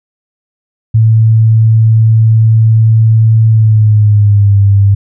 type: tone with pitch glide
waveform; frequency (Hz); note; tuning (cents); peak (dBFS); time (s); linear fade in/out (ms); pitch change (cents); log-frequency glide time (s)
sine; 111.4 to 99.82; A2 to G2; +22 to +32; -3; 0.94-4.95; 10; -190; 3.48-4.59
effects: none